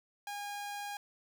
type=tone; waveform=sawtooth; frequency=816 Hz; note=G#5; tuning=31 cents flat; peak=-35 dBFS; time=0.27-0.97 s; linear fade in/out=2 ms; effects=none